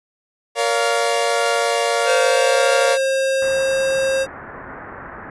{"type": "chord", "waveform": "sawtooth", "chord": "Bb minor", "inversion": "none", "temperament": "equal with one note detuned", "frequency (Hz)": [466.2, 567, 698.5], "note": ["Bb4", "Db5", "F5"], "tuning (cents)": [0, 39, 0], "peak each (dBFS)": -17, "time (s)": [0.55, 2.98], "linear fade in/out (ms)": 50}
{"type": "tone with pitch glide", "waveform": "square", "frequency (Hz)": [518, 534.7], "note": ["C5", "C5"], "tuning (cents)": [-17, 37], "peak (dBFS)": -17, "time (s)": [2.05, 4.27], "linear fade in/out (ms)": 50, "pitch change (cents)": 54, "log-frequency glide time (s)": [2.2, 2.69]}
{"type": "low-pass noise", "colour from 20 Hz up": "white", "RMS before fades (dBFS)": -35, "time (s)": [3.42, 5.3], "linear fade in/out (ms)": 2, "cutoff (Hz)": 1800, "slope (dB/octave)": 48}
{"effects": ["resampled to 24000 Hz"]}